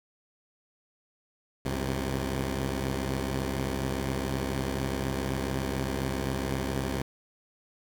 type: tone cluster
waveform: 10% pulse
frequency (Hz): 67.3 / 95 / 130.5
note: C2 / F#2 / C3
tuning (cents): +49 / +46 / -4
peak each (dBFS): -22 / -30 / -27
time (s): 1.65-7.02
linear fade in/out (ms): 5
effects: none